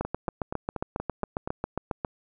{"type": "two click trains", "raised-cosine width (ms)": 1, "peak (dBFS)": [-17, -14], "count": [7, 16], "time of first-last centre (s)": [[0.05, 1.475], [0.01, 2.048]], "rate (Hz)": [4.21, 7.36], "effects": []}